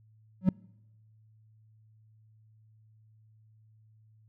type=tone with exponential growth; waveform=triangle; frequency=186.2 Hz; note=F#3; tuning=11 cents sharp; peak=-13 dBFS; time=0.41-0.49 s; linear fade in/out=2 ms; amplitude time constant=16 ms; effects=noise-tail reverb RT60 1.0 s tail -25 dB re dry + added 109 Hz sine -58 dBFS peak until 4.28 s

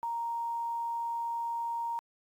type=tone with quantisation; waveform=sine; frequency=932.3 Hz; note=A#5; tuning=in tune; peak=-31 dBFS; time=0.03-1.99 s; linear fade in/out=0 ms; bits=10; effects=AAC 64 kbps

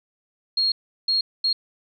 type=tone bursts at uneven times; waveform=sine; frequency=4270 Hz; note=C8; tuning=34 cents sharp; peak=-18 dBFS; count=3; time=0.57-0.72 / 1.08-1.21 / 1.44-1.53 s; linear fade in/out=5 ms; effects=none

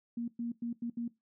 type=tone bursts at uneven times; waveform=sine; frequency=235.4 Hz; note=A#3; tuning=17 cents sharp; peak=-33 dBFS; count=5; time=0.17-0.28 / 0.39-0.52 / 0.62-0.73 / 0.82-0.9 / 0.97-1.08 s; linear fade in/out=5 ms; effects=noise-tail reverb RT60 0.2 s tail -19 dB re dry

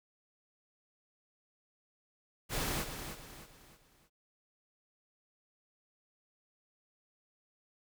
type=noise with echo; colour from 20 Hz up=pink; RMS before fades=-35 dBFS; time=2.49-2.86 s; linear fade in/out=50 ms; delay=310 ms; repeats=4; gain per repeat=-8 dB; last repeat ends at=4.1 s; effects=none

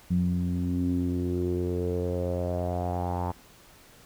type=tone with low-pass filter sweep; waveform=sawtooth; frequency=88.8 Hz; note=F2; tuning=29 cents sharp; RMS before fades=-28 dBFS; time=0.1-3.32 s; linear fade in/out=10 ms; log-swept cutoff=180 to 910 Hz; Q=5.7; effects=pink hiss -54 dBFS RMS until 4.05 s

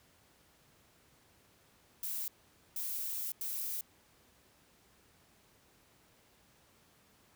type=noise bursts at uneven times; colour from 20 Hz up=violet; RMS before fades=-38 dBFS; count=3; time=2.03-2.28 / 2.76-3.32 / 3.41-3.81 s; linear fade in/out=2 ms; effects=pink hiss -66 dBFS RMS until 7.35 s + high-pass 60 Hz 12 dB/octave

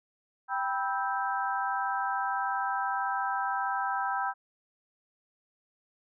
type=harmonic tone with a mistuned harmonic; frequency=261.6 Hz; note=C4; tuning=in tune; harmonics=3 / 4 / 5 / 6; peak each=-32 / -33 / -34 / -35 dBFS; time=0.48-4.34 s; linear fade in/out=50 ms; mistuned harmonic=4; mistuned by=-110 cents; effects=none

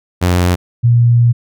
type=tone pair in turn; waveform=sawtooth / sine; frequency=89.1 / 118.93 Hz; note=F2 / A#2; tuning=+35 / +35 cents; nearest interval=perfect fourth; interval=500 cents; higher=second; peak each=-6 dBFS; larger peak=neither; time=0.21-0.56 / 0.83-1.33 s; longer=second; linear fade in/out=20 ms; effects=none

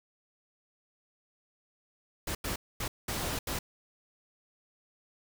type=noise bursts at uneven times; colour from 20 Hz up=pink; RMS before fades=-34 dBFS; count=5; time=2.27-2.35 / 2.44-2.56 / 2.8-2.88 / 3.08-3.39 / 3.47-3.59 s; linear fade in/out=5 ms; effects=none

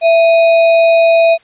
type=tone with sample-and-hold; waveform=sine; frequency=664 Hz; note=E5; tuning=12 cents sharp; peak=-5 dBFS; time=0.01-1.38 s; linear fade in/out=50 ms; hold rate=3150 Hz; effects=white hiss -48 dBFS RMS until 1.43 s + resampled to 8000 Hz

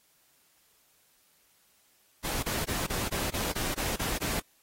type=noise bursts; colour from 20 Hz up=pink; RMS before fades=-32 dBFS; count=10; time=2.24-4.401 s; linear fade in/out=10 ms; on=190 ms; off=29 ms; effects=white hiss -66 dBFS RMS until 4.62 s + AAC 48 kbps

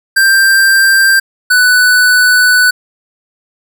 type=tone pair in turn; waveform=square; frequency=1578 / 1491.1 Hz; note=G6 / F#6; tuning=+11 / +13 cents; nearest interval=minor second; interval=98 cents; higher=first; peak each=-6 dBFS; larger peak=neither; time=0.16-1.2 / 1.5-2.71 s; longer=second; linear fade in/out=10 ms; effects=none

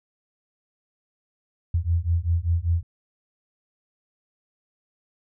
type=beating tone pair; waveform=sine; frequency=82.41 / 87.51 Hz; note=E2 / F2; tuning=0 / +4 cents; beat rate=5.1 Hz; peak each=-23 dBFS; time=1.74-2.83 s; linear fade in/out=5 ms; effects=none

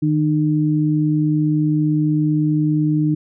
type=tone pair together; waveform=sine; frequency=154 / 303.7 Hz; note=D#3 / D#4; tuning=-17 / -42 cents; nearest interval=octave; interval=1175 cents; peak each=-17 dBFS; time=0.02-3.15 s; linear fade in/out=10 ms; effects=none

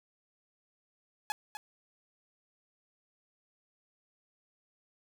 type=tone with echo; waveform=sawtooth; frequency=846 Hz; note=G#5; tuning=32 cents sharp; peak=-27 dBFS; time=1.3-1.32 s; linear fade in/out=0 ms; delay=250 ms; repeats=1; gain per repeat=-9 dB; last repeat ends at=1.57 s; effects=none

